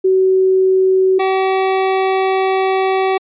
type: tone pair in turn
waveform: sine / 25% pulse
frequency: 377.3 / 381.2 Hz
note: F#4 / G4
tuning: +34 / -48 cents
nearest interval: unison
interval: 18 cents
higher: second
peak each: -9 dBFS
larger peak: neither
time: 0.04-1.19 / 1.19-3.18 s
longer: second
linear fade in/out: 10 ms
effects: resampled to 8000 Hz